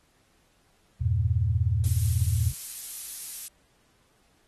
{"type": "chord", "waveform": "sine", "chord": "E diminished", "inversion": "none", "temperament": "just", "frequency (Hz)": [82.41, 98.89, 118.67], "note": ["E2", "G2", "Bb2"], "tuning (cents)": [0, 16, 31], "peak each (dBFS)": -26, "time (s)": [1.01, 2.52], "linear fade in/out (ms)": 10}
{"type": "noise", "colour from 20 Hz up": "violet", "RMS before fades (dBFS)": -33, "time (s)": [1.84, 3.48], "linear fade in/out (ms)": 0}
{"effects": ["pink hiss -66 dBFS RMS until 4.47 s", "AAC 32 kbps"]}